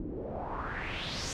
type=noise with low-pass filter sweep; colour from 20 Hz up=pink; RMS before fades=-37 dBFS; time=0-1.33 s; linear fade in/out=2 ms; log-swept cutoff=280 to 6900 Hz; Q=3.5; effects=none